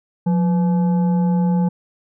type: tone with frequency modulation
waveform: sine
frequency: 178.3 Hz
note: F3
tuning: 36 cents sharp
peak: -14 dBFS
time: 0.26-1.69 s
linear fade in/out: 10 ms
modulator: 677 Hz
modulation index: 0.36
effects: none